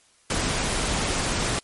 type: noise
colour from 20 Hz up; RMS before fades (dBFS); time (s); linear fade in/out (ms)
pink; -25; 0.3-1.59; 2
effects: white hiss -59 dBFS RMS until 1.63 s + MP3 48 kbps